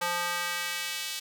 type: tone with high-pass filter sweep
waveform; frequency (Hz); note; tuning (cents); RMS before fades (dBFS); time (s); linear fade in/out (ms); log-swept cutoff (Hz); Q
square; 174.61; F3; 0; -32; 0.01-1.2; 10; 850 to 3500; 1.1
effects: none